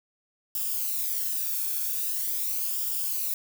violet noise with flanger, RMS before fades -29 dBFS, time 0.55-3.34 s, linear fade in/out 2 ms, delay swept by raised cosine 0.48 to 1.02 ms, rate 0.43 Hz, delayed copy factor -0.6, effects none

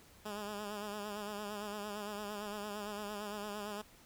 10% pulse tone with vibrato, 207.3 Hz, G#3, 3 cents flat, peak -32 dBFS, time 0.25-3.82 s, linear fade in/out 10 ms, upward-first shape sine, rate 8.8 Hz, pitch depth 50 cents each way, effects pink hiss -61 dBFS RMS until 4.05 s

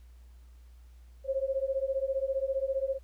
sine beating tone pair, 530 / 545 Hz, C5 / C#5, +22 / -29 cents, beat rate 15 Hz, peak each -31 dBFS, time 1.24-2.99 s, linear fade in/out 50 ms, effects added 60 Hz sine -50 dBFS peak until 3.03 s + pink hiss -69 dBFS RMS until 3.03 s

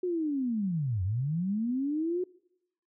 sine linear two-way sweep, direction down then up, 370 to 87.31 to 370 Hz, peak -27 dBFS, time 0.03-2.24 s, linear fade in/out 5 ms, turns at 1.03 s, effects noise-tail reverb RT60 0.8 s tail -23 dB re dry

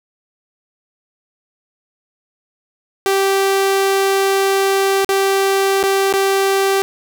sawtooth tone with dropouts, 390 Hz, G4, 9 cents flat, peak -9 dBFS, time 3.06-6.82 s, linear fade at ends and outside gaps 0 ms, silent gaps 5.046-5.091 / 5.829-5.837 / 6.126-6.138 s, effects none

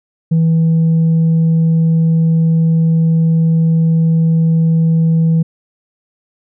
sine tone with tanh clipping, 163.1 Hz, E3, 18 cents flat, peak -9 dBFS, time 0.31-5.43 s, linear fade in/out 10 ms, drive 1 dB, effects none

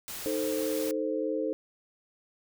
white noise, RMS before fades -39 dBFS, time 0.08-0.91 s, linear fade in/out 0 ms
sine chord, A diminished, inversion second, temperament equal, 311.1 / 440 / 523.3 Hz, Eb4 / A4 / C5, 0 / 0 / 0 cents, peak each -32 dBFS, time 0.26-1.53 s, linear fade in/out 0 ms
effects none

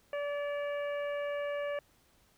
harmonic tone with a mistuned harmonic, 577 Hz, D5, 31 cents flat, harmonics 1 / 2 / 3 / 4 / 5, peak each -33 / -45 / -44 / -48 / -52 dBFS, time 0.13-1.79 s, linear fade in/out 2 ms, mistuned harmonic 5, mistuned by -31 cents, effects pink hiss -67 dBFS RMS until 2.37 s

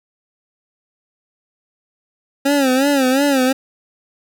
25% pulse tone with vibrato, 270.9 Hz, C#4, 40 cents flat, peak -9 dBFS, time 2.45-3.53 s, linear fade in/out 10 ms, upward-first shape sine, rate 2.8 Hz, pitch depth 110 cents each way, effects none

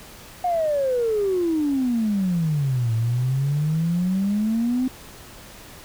sine exponential two-way sweep, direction down then up, 730 to 111.3 to 260.9 Hz, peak -18 dBFS, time 0.44-4.88 s, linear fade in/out 5 ms, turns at 2.94 s, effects tanh soft clip ceiling -14 dBFS + pink hiss -43 dBFS RMS until 5.84 s

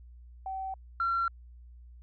sine tone pair in turn, 766 / 1364.9 Hz, G5 / F6, -40 / -40 cents, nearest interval minor seventh, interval 1000 cents, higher second, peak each -33 / -25 dBFS, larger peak second, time 0.46-0.74 / 1-1.28 s, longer neither, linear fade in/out 2 ms, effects tanh soft clip ceiling -22 dBFS + added 60 Hz sine -48 dBFS peak until 2.02 s

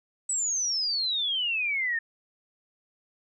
sine exponential sweep, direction down, 8030 to 1793 Hz, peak -25 dBFS, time 0.29-1.99 s, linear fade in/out 5 ms, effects none

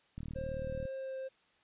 click train, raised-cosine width 5 ms, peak -30 dBFS, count 27, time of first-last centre 0.18-0.854 s, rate 38.6 Hz
triangle tone with vibrato, 530 Hz, C5, 22 cents sharp, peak -36 dBFS, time 0.35-1.29 s, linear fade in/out 20 ms, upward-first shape triangle, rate 2.1 Hz, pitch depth 10 cents each way
effects white hiss -69 dBFS RMS until 1.63 s + resampled to 8000 Hz

